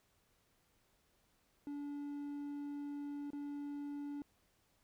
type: tone with dropouts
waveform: triangle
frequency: 287.9 Hz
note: D4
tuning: 34 cents flat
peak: -39 dBFS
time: 1.67-4.22 s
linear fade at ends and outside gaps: 1 ms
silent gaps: 3.304-3.332 s
effects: pink hiss -75 dBFS RMS until 4.83 s